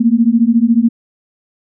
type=beating tone pair; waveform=sine; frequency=224.9 / 238.9 Hz; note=A3 / A#3; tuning=+38 / +43 cents; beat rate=14 Hz; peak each=-11 dBFS; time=0-0.89 s; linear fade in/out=10 ms; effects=none